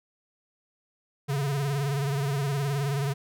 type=tone with vibrato; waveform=square; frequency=140 Hz; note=C#3; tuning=18 cents sharp; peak=-26 dBFS; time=1.28-3.14 s; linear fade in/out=20 ms; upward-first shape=sine; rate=19 Hz; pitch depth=75 cents each way; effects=none